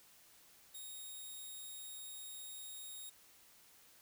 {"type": "tone", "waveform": "5% pulse", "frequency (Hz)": 3735, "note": "A#7", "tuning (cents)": 3, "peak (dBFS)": -39, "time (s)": [0.74, 3.1], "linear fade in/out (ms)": 10, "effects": ["white hiss -64 dBFS RMS until 4.01 s"]}